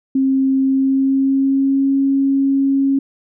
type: tone with pitch glide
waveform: sine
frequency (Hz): 267.2 to 273.4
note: C4 to C#4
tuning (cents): +36 to -24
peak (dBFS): -12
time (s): 0.15-2.99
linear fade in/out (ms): 5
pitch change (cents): +40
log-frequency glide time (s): 0.63-1.94
effects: none